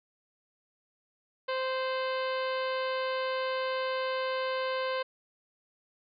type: harmonic tone with a mistuned harmonic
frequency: 521 Hz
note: C5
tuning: 7 cents flat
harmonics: 1 / 2 / 3 / 4 / 5 / 6 / 7 / 8 / 9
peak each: -31 / -35 / -39 / -43 / -45 / -44 / -48 / -47 / -51 dBFS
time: 1.48-5.03 s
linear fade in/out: 10 ms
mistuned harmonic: 6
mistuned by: -51 cents
effects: none